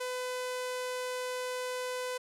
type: tone with low-pass filter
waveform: sawtooth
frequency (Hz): 503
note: B4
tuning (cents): +32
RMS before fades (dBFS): -36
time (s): 0-2.18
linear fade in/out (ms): 10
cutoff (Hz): 11000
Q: 0.97
effects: none